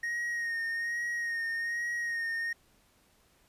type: tone with vibrato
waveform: triangle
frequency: 1864.7 Hz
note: A#6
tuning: in tune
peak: -29 dBFS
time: 0.03-2.53 s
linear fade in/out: 5 ms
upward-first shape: sine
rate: 1.2 Hz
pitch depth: 31 cents each way
effects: pink hiss -66 dBFS RMS until 3.48 s + resampled to 32000 Hz